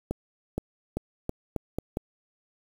accelerating click train, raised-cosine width 2 ms, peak -15 dBFS, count 7, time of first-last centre 0.11-1.971 s, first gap 470 ms, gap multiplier 0.83, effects 7-bit

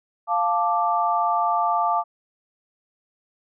sine chord, D minor, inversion first, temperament equal, 698.5 / 880 / 1174.7 Hz, F5 / A5 / D6, 0 / 0 / 0 cents, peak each -23 dBFS, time 0.27-2.04 s, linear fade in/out 50 ms, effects none

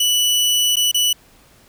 sawtooth tone with dropouts, 2960 Hz, F#7, in tune, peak -11 dBFS, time 0-1.13 s, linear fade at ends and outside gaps 5 ms, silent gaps 0.758-0.767 / 0.915-0.944 s, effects pink hiss -51 dBFS RMS until 1.68 s

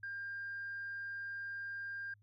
sine tone, 1600 Hz, G6, 35 cents sharp, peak -39 dBFS, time 0.03-2.14 s, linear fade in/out 5 ms, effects tanh soft clip ceiling -36 dBFS + added 103 Hz sine -64 dBFS peak until 2.22 s

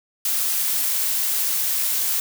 blue noise, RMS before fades -22 dBFS, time 0.25-2.2 s, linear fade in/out 2 ms, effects none

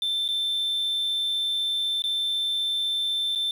sine tone with dropouts, 3552 Hz, A7, 16 cents sharp, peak -21 dBFS, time 0.02-3.51 s, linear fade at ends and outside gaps 2 ms, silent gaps 0.28-0.287 / 2.021-2.039 / 3.351-3.357 s, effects tanh soft clip ceiling -22 dBFS + 8-bit

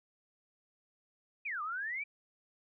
sine exponential two-way sweep, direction down then up, 2568 to 1174.7 to 2380 Hz, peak -35 dBFS, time 1.45-2.04 s, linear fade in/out 10 ms, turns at 1.62 s, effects none

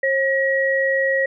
sine tone pair together, 538 / 1906.2 Hz, C5 / A#6, +48 / +38 cents, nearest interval octave + minor seventh, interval 2190 cents, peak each -19 dBFS, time 0.03-1.26 s, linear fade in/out 5 ms, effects none

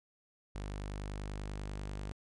sawtooth tone, 50.2 Hz, G1, 42 cents sharp, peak -35 dBFS, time 0.55-2.12 s, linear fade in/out 0 ms, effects resampled to 22050 Hz

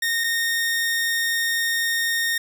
sawtooth tone pair in turn, 1844 / 1844 Hz, A#6 / A#6, -19 / -19 cents, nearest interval unison, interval 0 cents, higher neither, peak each -17 dBFS, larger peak neither, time 0.02-0.24 / 0.24-2.38 s, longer second, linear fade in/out 5 ms, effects none

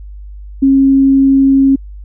sine tone, 271.2 Hz, C#4, 38 cents flat, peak -5 dBFS, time 0.62-1.76 s, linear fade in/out 10 ms, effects added 50 Hz sine -27 dBFS peak until 2.04 s

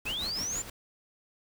pink noise with tremolo, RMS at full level -39 dBFS, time 0.05-0.7 s, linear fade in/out 5 ms, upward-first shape sine, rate 6.3 Hz, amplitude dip 60%
sine linear sweep, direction up, 2489 to 7260 Hz, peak -31 dBFS, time 0.06-0.62 s, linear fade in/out 5 ms
effects none

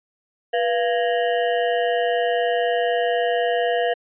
square ring-modulated tone, 587.3 Hz, D5, in tune, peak -16 dBFS, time 0.53-3.94 s, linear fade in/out 10 ms, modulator 102 Hz, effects resampled to 8000 Hz

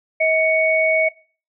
sine tone pair together, 638.3 / 2228 Hz, D#5 / C#7, +44 / +8 cents, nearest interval octave + minor seventh, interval 2164 cents, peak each -17 dBFS, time 0.2-1.09 s, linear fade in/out 10 ms, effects noise-tail reverb RT60 0.4 s tail -21 dB re dry

